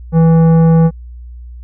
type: tone with tanh clipping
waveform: triangle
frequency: 163.8 Hz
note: E3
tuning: 11 cents flat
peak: -7 dBFS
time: 0.12-0.91 s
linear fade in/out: 50 ms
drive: 16 dB
effects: added 60 Hz sine -28 dBFS peak until 1.63 s